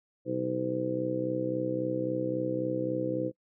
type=harmonic tone; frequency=63.7 Hz; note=C2; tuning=46 cents flat; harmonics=2 / 3 / 4 / 5 / 6 / 7 / 8; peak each=-38 / -40 / -43 / -32 / -39 / -41 / -32 dBFS; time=0.25-3.32 s; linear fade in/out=50 ms; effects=noise-tail reverb RT60 0.1 s tail -22 dB re dry